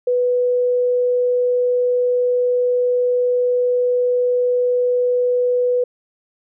sine tone, 493.8 Hz, B4, in tune, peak -14 dBFS, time 0.07-5.84 s, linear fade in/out 5 ms, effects none

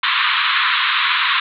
pink band-pass noise, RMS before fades -17 dBFS, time 0.03-1.4 s, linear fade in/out 5 ms, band 1000 to 4000 Hz, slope 96 dB/octave, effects none

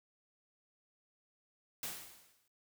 white noise with exponential decay, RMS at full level -39 dBFS, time 1.83-2.48 s, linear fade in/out 2 ms, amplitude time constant 140 ms, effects noise-tail reverb RT60 0.2 s tail -26 dB re dry

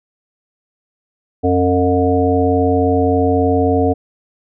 harmonic tone with a mistuned harmonic, 90.5 Hz, F#2, 38 cents flat, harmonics 1 / 3 / 5 / 7 / 8, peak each -18 / -16 / -16 / -22 / -19 dBFS, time 1.43-3.94 s, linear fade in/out 20 ms, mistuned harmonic 7, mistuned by -36 cents, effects none

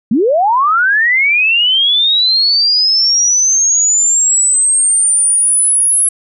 sine linear sweep, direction up, 196 to 10840 Hz, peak -8 dBFS, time 0.11-6.09 s, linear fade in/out 5 ms, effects none

